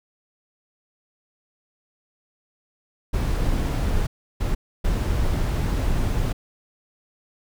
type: noise bursts at uneven times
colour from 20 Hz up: brown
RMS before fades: -22 dBFS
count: 3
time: 3.13-4.07 / 4.4-4.55 / 4.84-6.33 s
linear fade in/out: 10 ms
effects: none